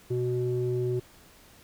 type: tone with low-pass filter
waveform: square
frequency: 123.47 Hz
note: B2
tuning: in tune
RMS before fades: -28 dBFS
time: 0.1-1 s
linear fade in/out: 10 ms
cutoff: 360 Hz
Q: 4.1
effects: pink hiss -55 dBFS RMS until 1.63 s